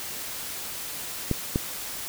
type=clicks; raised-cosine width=3 ms; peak=-10 dBFS; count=2; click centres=1.313 / 1.559 s; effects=white hiss -35 dBFS RMS until 2.08 s